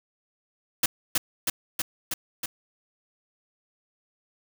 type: noise with echo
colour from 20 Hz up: white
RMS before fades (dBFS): -21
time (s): 0.83-0.86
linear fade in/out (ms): 5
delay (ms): 320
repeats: 5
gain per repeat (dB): -2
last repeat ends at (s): 2.46
effects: none